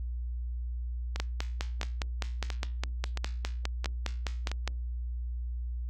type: two click trains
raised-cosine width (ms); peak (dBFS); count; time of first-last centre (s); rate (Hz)
0.2; -17 / -14; 6 / 18; 1.16-4.516 / 1.2-4.676; 1.49 / 4.89
effects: added 60 Hz sine -32 dBFS peak until 5.89 s + Opus 48 kbps